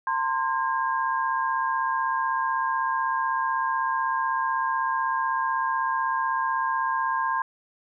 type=tone cluster; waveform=sine; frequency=910 / 1046 / 1614 Hz; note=A#5 / C6 / G#6; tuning=-42 / -1 / -50 cents; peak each=-28 / -25 / -30 dBFS; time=0.07-7.42 s; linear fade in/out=2 ms; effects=none